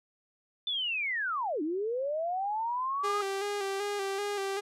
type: linear two-way sweep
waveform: sine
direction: down then up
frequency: 3550 to 290 to 1261 Hz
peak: -29 dBFS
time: 0.67-3.21 s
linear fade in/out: 2 ms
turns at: 1.62 s
type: tone with vibrato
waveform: sawtooth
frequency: 400 Hz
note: G4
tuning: 35 cents sharp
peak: -27 dBFS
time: 3.03-4.61 s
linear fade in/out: 20 ms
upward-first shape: square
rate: 2.6 Hz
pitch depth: 39 cents each way
effects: low-pass 10000 Hz 12 dB/octave